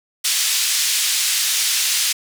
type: band-pass noise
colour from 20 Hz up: white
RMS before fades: -19 dBFS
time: 0.24-2.13 s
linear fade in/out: 10 ms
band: 2600 to 7900 Hz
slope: 12 dB/octave
effects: none